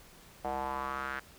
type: tone with band-pass filter sweep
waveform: square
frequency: 67 Hz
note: C2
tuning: 42 cents sharp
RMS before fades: -36 dBFS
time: 0.44-1.2 s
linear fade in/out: 10 ms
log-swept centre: 720 to 1600 Hz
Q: 3.8
effects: pink hiss -56 dBFS RMS until 1.38 s